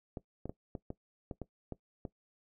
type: clicks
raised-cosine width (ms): 2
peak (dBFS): -26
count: 9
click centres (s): 0.172 / 0.456 / 0.495 / 0.752 / 0.904 / 1.312 / 1.417 / 1.723 / 2.052
effects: noise-tail reverb RT60 0.1 s tail -18 dB re dry